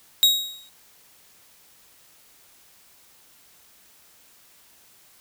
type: tone with exponential decay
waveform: 40% pulse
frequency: 3795 Hz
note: A#7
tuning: 30 cents sharp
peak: -10 dBFS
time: 0.23-0.69 s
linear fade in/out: 0 ms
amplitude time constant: 100 ms
effects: white hiss -55 dBFS RMS until 5.2 s